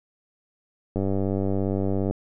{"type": "click train", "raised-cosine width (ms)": 2, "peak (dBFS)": -13, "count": 113, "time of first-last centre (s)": [0.96, 2.11], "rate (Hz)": 97.4, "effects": []}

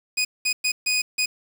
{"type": "tone bursts at uneven times", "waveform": "20% pulse", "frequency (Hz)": 2489, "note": "D#7", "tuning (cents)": 0, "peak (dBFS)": -15, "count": 5, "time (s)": [[0.17, 0.25], [0.45, 0.53], [0.64, 0.72], [0.86, 1.02], [1.18, 1.26]], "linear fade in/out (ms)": 10, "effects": ["7-bit"]}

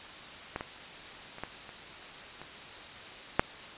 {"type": "clicks", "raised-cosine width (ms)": 0.5, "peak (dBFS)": [-18, -21, -30, -20, -30, -29, -6], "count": 7, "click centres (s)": [0.561, 0.609, 1.384, 1.436, 1.692, 2.416, 3.395], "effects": ["white hiss -45 dBFS RMS until 3.77 s", "resampled to 8000 Hz"]}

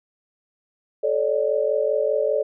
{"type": "tone cluster", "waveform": "sine", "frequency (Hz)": [434.6, 555, 600], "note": ["A4", "C#5", "D5"], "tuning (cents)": [-21, 2, 37], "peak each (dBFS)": -23, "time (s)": [1.03, 2.43], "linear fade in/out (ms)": 10, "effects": []}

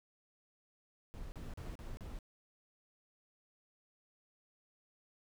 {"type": "noise bursts", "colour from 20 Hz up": "brown", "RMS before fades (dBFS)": -45, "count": 5, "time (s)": [1.14, 2.188], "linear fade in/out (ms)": 0, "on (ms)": 180, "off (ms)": 37, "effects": []}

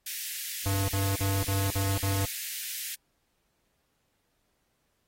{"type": "high-pass noise", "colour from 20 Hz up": "white", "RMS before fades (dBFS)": -36, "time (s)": [0.06, 2.95], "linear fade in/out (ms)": 5, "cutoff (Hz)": 1700, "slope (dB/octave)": 48}
{"type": "tone bursts", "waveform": "square", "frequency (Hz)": 98, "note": "G2", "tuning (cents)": 0, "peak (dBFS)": -27, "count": 6, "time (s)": [0.66, 2.25], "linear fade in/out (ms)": 0, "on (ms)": 220, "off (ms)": 54}
{"effects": ["pink hiss -75 dBFS RMS until 5.07 s", "AAC 48 kbps"]}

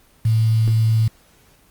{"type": "tone with quantisation", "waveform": "sine", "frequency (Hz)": 111.5, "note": "A2", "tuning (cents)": 23, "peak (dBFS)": -13, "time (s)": [0.25, 1.08], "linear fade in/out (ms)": 5, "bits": 6, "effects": ["pink hiss -54 dBFS RMS until 1.7 s", "Opus 24 kbps"]}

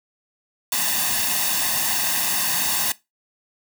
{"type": "noise with comb filter", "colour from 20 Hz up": "white", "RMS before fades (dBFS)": -22, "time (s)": [0.72, 2.92], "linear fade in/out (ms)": 2, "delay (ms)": 1.1, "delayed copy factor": 0.75, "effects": ["noise-tail reverb RT60 0.2 s tail -19 dB re dry", "high-pass 150 Hz 12 dB/octave"]}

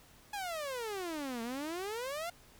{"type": "exponential two-way sweep", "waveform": "sawtooth", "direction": "down then up", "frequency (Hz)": [845, 224.6, 714], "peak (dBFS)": -33, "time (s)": [0.33, 2.3], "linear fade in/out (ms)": 5, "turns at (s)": 1.42, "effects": ["pink hiss -60 dBFS RMS until 2.59 s"]}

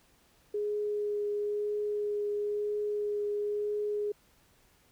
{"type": "tone with vibrato", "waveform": "sine", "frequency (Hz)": 415.3, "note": "G#4", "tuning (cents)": 0, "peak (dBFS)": -29, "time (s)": [0.54, 4.12], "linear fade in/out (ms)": 5, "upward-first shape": "triangle", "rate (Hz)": 1, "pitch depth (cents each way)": 11, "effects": ["pink hiss -65 dBFS RMS until 4.91 s"]}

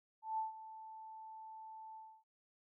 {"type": "tone with ADSR envelope", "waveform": "sine", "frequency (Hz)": 880, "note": "A5", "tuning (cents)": 0, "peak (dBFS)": -34, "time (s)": [0.22, 2.24], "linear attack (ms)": 160, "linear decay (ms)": 140, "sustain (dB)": -15, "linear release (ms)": 280, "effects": []}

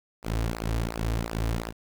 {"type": "tone with flanger", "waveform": "sawtooth", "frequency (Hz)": 56.2, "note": "A1", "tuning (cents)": 37, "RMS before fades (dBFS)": -29, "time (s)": [0.22, 1.73], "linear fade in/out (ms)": 50, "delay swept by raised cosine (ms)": [0.29, 5.49], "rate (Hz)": 2.8, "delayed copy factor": -0.8, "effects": ["9-bit"]}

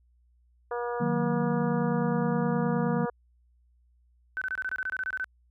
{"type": "harmonic tone", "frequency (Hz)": 240, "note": "B3", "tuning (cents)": -49, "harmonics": [2, 3, 4, 5, 6, 7], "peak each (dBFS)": [-31, -37, -37, -39, -42, -46], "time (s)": [0.71, 3.1], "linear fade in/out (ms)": 5}
{"type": "chord", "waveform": "sine", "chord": "D# minor", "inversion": "none", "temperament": "equal with one note detuned", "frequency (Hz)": [155.56, 185, 234.8], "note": ["D#3", "F#3", "A#3"], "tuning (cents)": [0, 0, 13], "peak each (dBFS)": [-30, -30, -29], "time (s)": [1, 3.06], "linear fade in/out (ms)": 10}
{"type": "tone bursts", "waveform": "sine", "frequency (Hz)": 1521, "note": "F#6", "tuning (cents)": 47, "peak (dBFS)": -28, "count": 13, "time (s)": [4.37, 5.243], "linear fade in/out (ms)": 0, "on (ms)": 45, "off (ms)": 24}
{"effects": ["added 60 Hz sine -61 dBFS peak until 5.5 s"]}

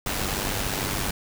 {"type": "noise with amplitude modulation", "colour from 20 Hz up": "pink", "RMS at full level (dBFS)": -25, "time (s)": [0.06, 1.11], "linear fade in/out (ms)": 5, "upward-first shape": "sine", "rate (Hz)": 97.8, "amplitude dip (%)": 55, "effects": []}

